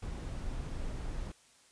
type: noise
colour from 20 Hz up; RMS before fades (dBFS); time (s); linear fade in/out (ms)
brown; -38; 0.02-1.32; 5
effects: white hiss -63 dBFS RMS until 1.71 s + resampled to 22050 Hz